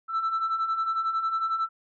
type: beating tone pair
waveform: sine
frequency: 1318.5 / 1329.5 Hz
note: E6 / E6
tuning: 0 / +14 cents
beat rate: 11 Hz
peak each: -30 / -24 dBFS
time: 0.08-1.69 s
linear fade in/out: 50 ms
effects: tanh soft clip ceiling -21 dBFS